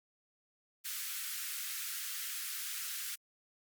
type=high-pass noise; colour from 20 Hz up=white; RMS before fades=-40 dBFS; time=0.84-3.16 s; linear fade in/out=20 ms; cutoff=1300 Hz; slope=48 dB/octave; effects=Opus 48 kbps